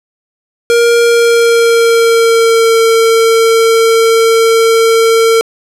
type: tone with pitch glide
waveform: square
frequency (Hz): 470 to 453.5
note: A#4 to A#4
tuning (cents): +14 to -48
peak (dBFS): -6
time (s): 0.7-5.41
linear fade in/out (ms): 0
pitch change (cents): -62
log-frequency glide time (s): 1.01-2.8
effects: low-pass 12000 Hz 12 dB/octave + 7-bit